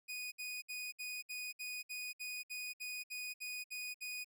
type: tone bursts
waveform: sawtooth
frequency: 2479 Hz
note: D#7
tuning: 7 cents flat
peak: -38 dBFS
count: 14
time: 0.08-4.246 s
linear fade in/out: 20 ms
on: 240 ms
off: 62 ms
effects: none